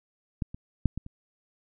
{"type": "clicks", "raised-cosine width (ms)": 5, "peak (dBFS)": [-16, -26, -9, -20, -29], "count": 5, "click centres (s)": [0.422, 0.545, 0.857, 0.976, 1.064], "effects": []}